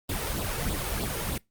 pink noise with flanger, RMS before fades -30 dBFS, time 0.09-1.38 s, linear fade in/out 5 ms, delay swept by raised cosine 0.23 to 2.33 ms, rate 3.2 Hz, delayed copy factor +0.65, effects noise-tail reverb RT60 0.2 s tail -25 dB re dry + Opus 32 kbps

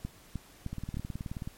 two click trains, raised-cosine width 5 ms, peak -22 / -24 dBFS, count 4 / 15, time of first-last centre 0.05-0.97 / 0.73-1.475 s, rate 3.26 / 18.8 Hz, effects pink hiss -56 dBFS RMS until 1.57 s + MP3 64 kbps

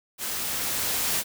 white noise with level ramp, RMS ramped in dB -31 to -25 dBFS, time 0.18-1.24 s, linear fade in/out 50 ms, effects none

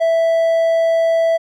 triangle tone, 659.3 Hz, E5, in tune, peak -10 dBFS, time 0-1.38 s, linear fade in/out 20 ms, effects none

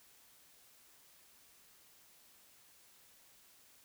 silence, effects white hiss -64 dBFS RMS until 3.84 s

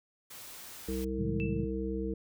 white noise, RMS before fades -47 dBFS, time 0.3-1.05 s, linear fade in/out 10 ms
harmonic tone, 64.9 Hz, C2, 13 cents flat, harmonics 1 / 3 / 5 / 7, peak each -37 / -37 / -37 / -37 dBFS, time 0.88-2.14 s, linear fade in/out 5 ms
sine chord, A major seventh, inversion none, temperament equal, 110 / 138.59 / 164.81 / 207.7 Hz, A2 / C#3 / E3 / G#3, 0 / 0 / 0 / 0 cents, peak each -38 dBFS, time 1.18-1.66 s, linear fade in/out 10 ms
sine tone with exponential decay, 2647 Hz, E7, 7 cents sharp, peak -36 dBFS, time 1.4-1.71 s, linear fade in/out 0 ms, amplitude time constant 66 ms
effects none

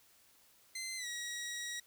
15% pulse tone with pitch glide, 2069 to 1908.3 Hz, C7 to A#6, -20 to +40 cents, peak -33 dBFS, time 0.75-1.8 s, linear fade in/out 5 ms, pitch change -140 cents, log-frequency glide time 0.97-1.07 s, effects white hiss -66 dBFS RMS until 1.86 s

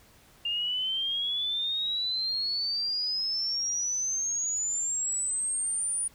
sine exponential sweep, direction up, 2799 to 9590 Hz, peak -27 dBFS, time 0.45-6.08 s, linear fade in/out 5 ms, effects pink hiss -58 dBFS RMS until 6.14 s

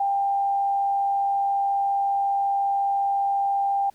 sine tone with frequency modulation, 795 Hz, G5, 24 cents sharp, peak -20 dBFS, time 0-3.9 s, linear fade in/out 5 ms, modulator 85.5 Hz, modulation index 0.23, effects pink hiss -61 dBFS RMS until 3.94 s

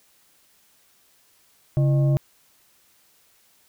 sine tone with frequency modulation, 138.59 Hz, C#3, in tune, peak -16 dBFS, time 1.77-2.17 s, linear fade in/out 0 ms, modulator 472 Hz, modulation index 0.41, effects white hiss -60 dBFS RMS until 3.68 s

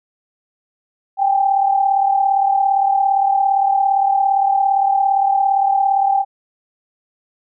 sine tone pair together, 784 / 821.5 Hz, G5 / G#5, 0 / -19 cents, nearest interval minor second, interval 81 cents, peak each -13 / -20 dBFS, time 1.17-6.25 s, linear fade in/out 50 ms, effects none

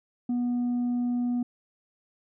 sine tone with tanh clipping, 243.7 Hz, B3, 23 cents flat, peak -25 dBFS, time 0.29-1.43 s, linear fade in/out 5 ms, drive 2 dB, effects none

